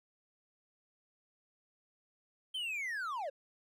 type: linear sweep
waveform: triangle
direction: down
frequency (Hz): 3163 to 514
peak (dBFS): -34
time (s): 2.54-3.3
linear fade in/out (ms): 10
effects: none